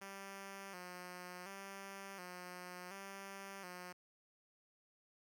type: tone with vibrato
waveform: 5% pulse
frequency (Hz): 187.7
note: F#3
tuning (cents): +25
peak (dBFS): -37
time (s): 0.01-3.93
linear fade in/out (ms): 10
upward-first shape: square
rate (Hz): 0.69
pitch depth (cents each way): 76
effects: none